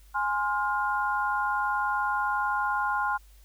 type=chord; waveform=sine; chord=F minor; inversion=first; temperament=equal with one note detuned; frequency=830.6 / 1046.5 / 1414.8 Hz; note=Ab5 / C6 / F6; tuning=0 / 0 / +22 cents; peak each=-29 dBFS; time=0.14-3.18 s; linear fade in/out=20 ms; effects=added 50 Hz sine -51 dBFS peak until 3.44 s + white hiss -62 dBFS RMS until 3.44 s